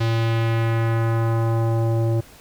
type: tone with low-pass filter sweep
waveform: square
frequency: 114.1 Hz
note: A#2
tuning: 37 cents flat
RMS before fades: -20 dBFS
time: 0-2.21 s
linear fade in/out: 10 ms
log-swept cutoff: 4300 to 520 Hz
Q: 1.3
effects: pink hiss -47 dBFS RMS until 2.4 s